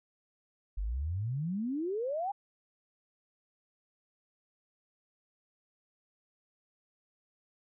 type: exponential sweep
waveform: sine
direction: up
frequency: 45.12 to 830.6 Hz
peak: -31 dBFS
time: 0.77-2.32 s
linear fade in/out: 10 ms
effects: none